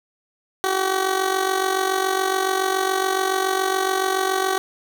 15% pulse tone with amplitude modulation, 380.4 Hz, F#4, 48 cents sharp, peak -10 dBFS, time 0.64-4.58 s, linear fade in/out 0 ms, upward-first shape sine, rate 47.1 Hz, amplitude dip 65%, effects none

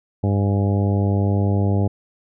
harmonic tone with a mistuned harmonic, 99.8 Hz, G2, 32 cents sharp, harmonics 1 / 2 / 3 / 4 / 5 / 6 / 7 / 8, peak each -17 / -23 / -27 / -29 / -31 / -33 / -34 / -35 dBFS, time 0.23-1.88 s, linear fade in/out 10 ms, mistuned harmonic 8, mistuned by +67 cents, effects none

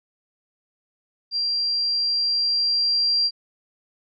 sine tone with level ramp, 4743 Hz, D8, 16 cents sharp, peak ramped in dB -21 to -17 dBFS, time 1.31-3.31 s, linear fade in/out 50 ms, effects none

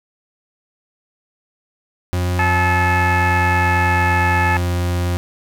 40% pulse tone with pitch glide, 89.4 to 88.17 Hz, F2 to F2, +41 to +17 cents, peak -16 dBFS, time 2.13-5.17 s, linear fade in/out 0 ms, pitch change -24 cents, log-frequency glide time 2.96-4.79 s
harmonic tone, 432.7 Hz, A4, 29 cents flat, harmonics 2 / 3 / 4 / 5 / 6, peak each -18 / -26 / -20 / -26 / -27 dBFS, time 2.39-4.57 s, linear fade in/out 2 ms
effects none

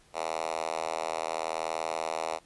5% pulse tone with high-pass filter, 80.7 Hz, E2, 36 cents flat, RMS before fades -33 dBFS, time 0.13-2.4 s, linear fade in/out 50 ms, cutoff 640 Hz, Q 1.8, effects pink hiss -61 dBFS RMS until 2.45 s + resampled to 24000 Hz

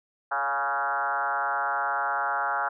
sine tone with frequency modulation, 1108.7 Hz, C#6, in tune, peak -24 dBFS, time 0.31-2.69 s, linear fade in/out 10 ms, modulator 136 Hz, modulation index 3.1, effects none

